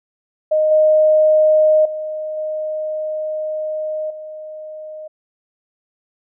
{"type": "tone with level steps", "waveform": "sine", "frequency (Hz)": 619, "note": "D#5", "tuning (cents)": -9, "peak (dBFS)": [-12, -9, -22, -20, -29], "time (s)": [0.51, 5.08], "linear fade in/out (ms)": 10, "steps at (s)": [0.71, 1.85, 2.37, 4.1], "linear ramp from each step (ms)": 5, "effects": []}